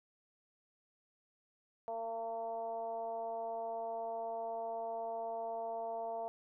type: tone with frequency modulation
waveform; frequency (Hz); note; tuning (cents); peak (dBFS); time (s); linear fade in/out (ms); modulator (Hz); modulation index
sine; 682; F5; -41; -37; 1.88-6.28; 0; 226; 0.83
effects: none